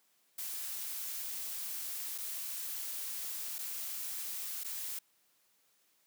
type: noise with dropouts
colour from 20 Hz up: blue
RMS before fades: -40 dBFS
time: 0.38-4.99 s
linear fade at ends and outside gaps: 5 ms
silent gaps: 2.18-2.183 / 3.584-3.588 / 4.636-4.645 s
effects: white hiss -72 dBFS RMS until 6.06 s + high-pass 150 Hz 12 dB/octave